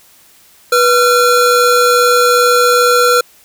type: tone pair together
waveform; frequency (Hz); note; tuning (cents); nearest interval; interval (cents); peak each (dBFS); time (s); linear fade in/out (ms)
square; 489.8 / 1367; B4 / F6; -14 / -37; octave + tritone; 1777; -11; 0.72-3.21; 5
effects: white hiss -46 dBFS RMS until 3.44 s